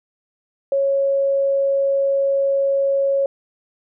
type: tone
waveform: sine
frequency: 551 Hz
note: C#5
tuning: 11 cents flat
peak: -15 dBFS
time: 0.72-3.26 s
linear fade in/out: 2 ms
effects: none